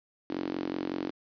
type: tone with high-pass filter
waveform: sawtooth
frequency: 45.4 Hz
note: F#1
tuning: 32 cents flat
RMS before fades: -34 dBFS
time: 0.29-1.11 s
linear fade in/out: 20 ms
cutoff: 300 Hz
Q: 4.7
effects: resampled to 11025 Hz + 9-bit